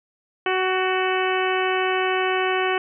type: harmonic tone with a mistuned harmonic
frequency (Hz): 373.9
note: F#4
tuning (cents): +18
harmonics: 1 / 2 / 3 / 4 / 5 / 6 / 7 / 8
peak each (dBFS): -23 / -26 / -28 / -29 / -30 / -31 / -31 / -32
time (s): 0.46-2.78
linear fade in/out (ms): 2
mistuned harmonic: 5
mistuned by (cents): -29
effects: none